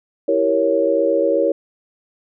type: chord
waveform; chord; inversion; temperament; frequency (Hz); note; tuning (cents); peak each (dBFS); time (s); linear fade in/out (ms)
sine; E diminished seventh; none; equal; 329.6 / 392 / 466.2 / 554.4; E4 / G4 / Bb4 / Db5; 0 / 0 / 0 / 0; -21 / -23 / -19 / -17; 0.28-1.52; 5
effects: none